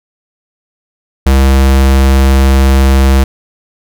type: tone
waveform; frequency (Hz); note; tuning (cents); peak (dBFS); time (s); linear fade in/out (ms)
square; 67; C2; +42; -5; 1.26-3.24; 5
effects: none